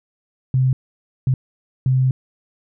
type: tone bursts at uneven times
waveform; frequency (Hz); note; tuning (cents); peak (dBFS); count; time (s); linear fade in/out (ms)
sine; 130; C3; -11; -13; 3; 0.54-0.73 / 1.27-1.34 / 1.86-2.11; 2
effects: none